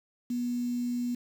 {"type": "tone with quantisation", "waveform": "sine", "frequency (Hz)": 243.2, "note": "B3", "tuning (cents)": -26, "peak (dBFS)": -28, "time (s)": [0.3, 1.15], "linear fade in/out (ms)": 5, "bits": 8, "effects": []}